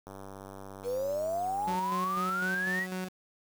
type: click train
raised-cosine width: 1 ms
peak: -31 dBFS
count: 165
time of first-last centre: 0.07-1.754 s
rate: 97.4 Hz
type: exponential sweep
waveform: sine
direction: up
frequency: 471.5 to 1975.5 Hz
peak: -29 dBFS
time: 0.83-2.87 s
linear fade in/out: 50 ms
type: tone with tremolo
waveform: sawtooth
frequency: 185 Hz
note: F#3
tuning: in tune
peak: -29 dBFS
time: 1.67-3.09 s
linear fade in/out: 10 ms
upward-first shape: square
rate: 4 Hz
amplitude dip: 40%
effects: 8-bit